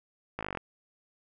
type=slowing click train; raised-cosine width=0.5 ms; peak=-19 dBFS; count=10; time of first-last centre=0.39-0.573 s; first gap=18 ms; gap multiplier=1.03; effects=none